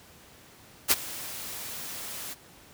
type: noise with ADSR envelope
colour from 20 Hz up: white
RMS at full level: -19 dBFS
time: 0.88-2.35 s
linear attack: 35 ms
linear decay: 31 ms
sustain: -19 dB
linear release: 28 ms
effects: pink hiss -53 dBFS RMS until 2.73 s + high-pass 60 Hz 12 dB/octave

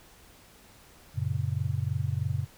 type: chord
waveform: sine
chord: F# major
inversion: none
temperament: just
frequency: 92.5 / 115.62 / 138.75 Hz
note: F#2 / A#2 / C#3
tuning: 0 / -14 / +2 cents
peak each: -31 dBFS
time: 1.14-2.47 s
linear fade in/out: 50 ms
effects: pink hiss -55 dBFS RMS until 2.57 s

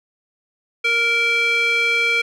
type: tone with band-pass filter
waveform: square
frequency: 466.2 Hz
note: A#4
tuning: in tune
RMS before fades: -18 dBFS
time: 0.84-2.22 s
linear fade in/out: 10 ms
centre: 2400 Hz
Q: 3.7
effects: none

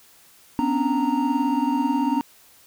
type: tone cluster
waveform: triangle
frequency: 249.5 / 271.6 / 289.8 / 928 Hz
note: B3 / C#4 / D4 / A#5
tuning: +18 / -35 / -23 / -8 cents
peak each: -23 dBFS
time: 0.59-2.21 s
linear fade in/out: 0 ms
effects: white hiss -53 dBFS RMS until 2.66 s

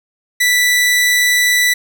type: tone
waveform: sawtooth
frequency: 1973 Hz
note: B6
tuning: 2 cents flat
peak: -7 dBFS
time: 0.4-1.74 s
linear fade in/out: 10 ms
effects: none

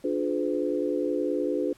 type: chord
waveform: sine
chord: D diminished seventh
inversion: none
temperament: just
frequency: 293.7 / 352.4 / 422.9 / 507.5 Hz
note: D4 / F4 / Ab4 / Cb5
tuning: 0 / +16 / +31 / +47 cents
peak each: -29 / -30 / -31 / -30 dBFS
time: 0.04-1.73 s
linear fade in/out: 5 ms
effects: pink hiss -58 dBFS RMS until 1.77 s + low-pass 12000 Hz 12 dB/octave

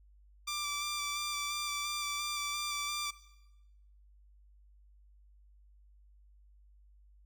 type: tone with vibrato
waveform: 10% pulse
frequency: 1174.7 Hz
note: D6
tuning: in tune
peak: -26 dBFS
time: 0.47-3.11 s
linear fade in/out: 10 ms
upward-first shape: square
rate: 2.9 Hz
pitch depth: 15 cents each way
effects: noise-tail reverb RT60 1.0 s tail -18 dB re dry + added 50 Hz sine -58 dBFS peak until 7.25 s

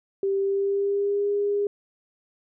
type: tone with pitch glide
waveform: sine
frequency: 392 to 407.2 Hz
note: G4 to G#4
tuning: 0 to -34 cents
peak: -21 dBFS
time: 0.23-1.67 s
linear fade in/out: 2 ms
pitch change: +66 cents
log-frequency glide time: 0.38-1.3 s
effects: none

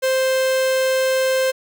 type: tone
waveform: 45% pulse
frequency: 523.3 Hz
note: C5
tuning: in tune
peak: -16 dBFS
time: 0.02-1.52 s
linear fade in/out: 20 ms
effects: none

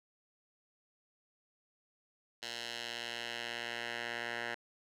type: tone with band-pass filter sweep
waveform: 10% pulse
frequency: 118.3 Hz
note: A#2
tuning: 26 cents sharp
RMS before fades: -41 dBFS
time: 2.42-4.55 s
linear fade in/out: 10 ms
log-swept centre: 3900 to 1800 Hz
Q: 1.4
effects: none

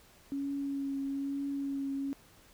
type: tone with vibrato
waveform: sine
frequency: 277.2 Hz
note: C#4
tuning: in tune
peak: -32 dBFS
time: 0.32-2.13 s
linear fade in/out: 0 ms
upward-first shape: triangle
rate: 1.1 Hz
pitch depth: 21 cents each way
effects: pink hiss -60 dBFS RMS until 2.53 s

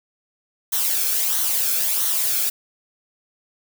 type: noise with flanger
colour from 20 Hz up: blue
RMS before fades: -21 dBFS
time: 0.72-2.5 s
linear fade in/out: 10 ms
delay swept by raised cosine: 0.4 to 1.06 ms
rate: 1.5 Hz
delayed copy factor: -0.55
effects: none

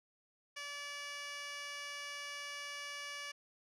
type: tone with band-pass filter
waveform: 15% pulse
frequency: 576 Hz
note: D5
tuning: 34 cents flat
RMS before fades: -45 dBFS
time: 0.56-3.32 s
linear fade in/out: 10 ms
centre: 3700 Hz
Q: 1.3
effects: resampled to 32000 Hz

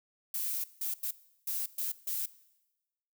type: noise bursts at uneven times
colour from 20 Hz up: violet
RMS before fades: -34 dBFS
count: 6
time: 0.34-0.64 / 0.81-0.94 / 1.03-1.11 / 1.47-1.66 / 1.78-1.92 / 2.07-2.26 s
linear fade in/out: 5 ms
effects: noise-tail reverb RT60 1.0 s tail -19 dB re dry

